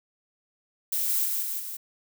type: noise with echo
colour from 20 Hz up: violet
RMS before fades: -27 dBFS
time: 0.92-1.26 s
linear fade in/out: 5 ms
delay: 170 ms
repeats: 3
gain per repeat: -3 dB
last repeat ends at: 1.77 s
effects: none